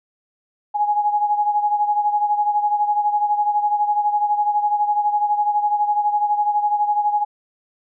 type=beating tone pair; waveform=sine; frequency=830.6 / 842.6 Hz; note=G#5 / G#5; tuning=0 / +25 cents; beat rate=12 Hz; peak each=-17 / -23 dBFS; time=0.74-7.25 s; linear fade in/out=20 ms; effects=none